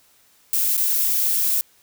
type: noise with dropouts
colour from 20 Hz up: violet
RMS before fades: -20 dBFS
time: 0.53-1.61 s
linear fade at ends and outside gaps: 0 ms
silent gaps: 0.769-0.777 s
effects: white hiss -57 dBFS RMS until 1.82 s